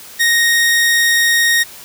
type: tone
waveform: sawtooth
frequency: 1864.7 Hz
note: A#6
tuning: in tune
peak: -7 dBFS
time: 0.19-1.64 s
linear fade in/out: 20 ms
effects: white hiss -36 dBFS RMS until 1.84 s